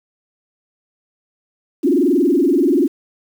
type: tone with frequency modulation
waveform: sine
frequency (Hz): 315.4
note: D#4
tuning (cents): +24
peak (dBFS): -11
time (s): 1.83-2.88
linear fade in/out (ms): 20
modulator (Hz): 21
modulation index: 2.7
effects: 7-bit